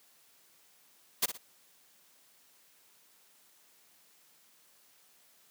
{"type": "noise with echo", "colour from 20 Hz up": "white", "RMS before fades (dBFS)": -27, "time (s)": [1.22, 1.26], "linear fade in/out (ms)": 10, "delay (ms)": 59, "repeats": 2, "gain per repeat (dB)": -10, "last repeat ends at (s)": 1.378, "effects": ["white hiss -64 dBFS RMS until 5.5 s", "high-pass 150 Hz 12 dB/octave"]}